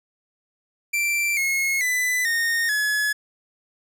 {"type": "tone with pitch steps", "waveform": "45% pulse", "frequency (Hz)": [2349, 2167, 1998.2, 1843, 1699.8], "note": ["D7", "C#7", "B6", "A#6", "G#6"], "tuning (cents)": [0, -40, 20, -20, 40], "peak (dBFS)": -20, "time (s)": [0.93, 3.13], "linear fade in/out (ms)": 10, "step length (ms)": 440, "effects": []}